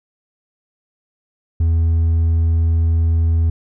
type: tone with hard clipping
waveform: sine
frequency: 82.41 Hz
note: E2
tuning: in tune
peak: -13 dBFS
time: 1.6-3.5 s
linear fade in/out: 5 ms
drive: 2 dB
effects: none